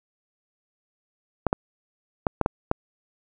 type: clicks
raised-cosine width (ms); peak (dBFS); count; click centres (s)
1; -6; 6; 1.467 / 1.529 / 2.268 / 2.413 / 2.461 / 2.714
effects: none